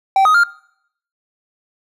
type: tone with pitch steps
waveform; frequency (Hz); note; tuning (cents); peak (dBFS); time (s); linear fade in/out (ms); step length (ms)
triangle; 775 / 1253 / 1401; G5 / D#6 / F6; -20 / +12 / +5; -7; 0.16-0.436; 2; 92
effects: noise-tail reverb RT60 0.7 s tail -22 dB re dry